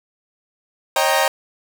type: chord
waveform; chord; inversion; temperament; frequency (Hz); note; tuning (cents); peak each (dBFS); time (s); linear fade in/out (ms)
sawtooth; Eb dominant seventh; third; equal with one note detuned; 543 / 622.3 / 784 / 932.3; Db5 / Eb5 / G5 / Bb5; -36 / 0 / 0 / 0; -17; 0.96-1.28; 2
effects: none